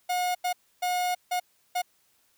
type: tone bursts at uneven times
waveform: 45% pulse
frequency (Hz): 721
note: F#5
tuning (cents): -45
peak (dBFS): -25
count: 5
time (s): 0.09-0.35 / 0.44-0.53 / 0.82-1.15 / 1.31-1.4 / 1.75-1.82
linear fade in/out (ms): 10
effects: white hiss -67 dBFS RMS until 2.37 s